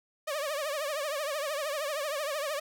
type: tone with vibrato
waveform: sawtooth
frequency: 587.3 Hz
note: D5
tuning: in tune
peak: -27 dBFS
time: 0.27-2.6 s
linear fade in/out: 10 ms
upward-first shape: triangle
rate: 13 Hz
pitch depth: 150 cents each way
effects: none